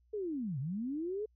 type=linear two-way sweep; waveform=sine; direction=down then up; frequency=440 to 123.3 to 440 Hz; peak=-34 dBFS; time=0.13-1.26 s; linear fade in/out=10 ms; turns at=0.59 s; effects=added 60 Hz sine -66 dBFS peak until 1.35 s